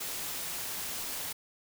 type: noise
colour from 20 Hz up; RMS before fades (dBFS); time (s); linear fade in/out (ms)
white; -37; 0-1.33; 10
effects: none